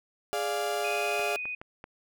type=chord; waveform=35% pulse; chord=D diminished; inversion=second; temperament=equal; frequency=415.3 / 587.3 / 698.5 Hz; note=Ab4 / D5 / F5; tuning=0 / 0 / 0 cents; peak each=-31 / -32 / -30 dBFS; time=0.33-1.36 s; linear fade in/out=0 ms
type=tone; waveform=sine; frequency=2489 Hz; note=D#7; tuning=in tune; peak=-32 dBFS; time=0.84-1.55 s; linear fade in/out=5 ms
type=clicks; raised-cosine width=0.5 ms; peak=-27 dBFS; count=4; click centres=1.195 / 1.455 / 1.615 / 1.841 s
effects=none